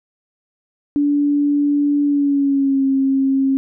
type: tone with pitch glide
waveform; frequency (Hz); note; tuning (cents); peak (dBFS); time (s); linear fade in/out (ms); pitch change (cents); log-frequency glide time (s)
sine; 289 to 269.6; D4 to C#4; -28 to -48; -13; 0.96-3.57; 0; -120; 2.04-2.85
effects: none